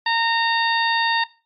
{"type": "harmonic tone", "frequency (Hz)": 920, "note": "A#5", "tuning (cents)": -23, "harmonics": [1, 2, 3, 4, 5], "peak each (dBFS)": [-21, -22, -28, -26, -29], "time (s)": [0.06, 1.24], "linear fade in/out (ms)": 5, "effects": ["noise-tail reverb RT60 0.3 s tail -17 dB re dry", "MP3 48 kbps"]}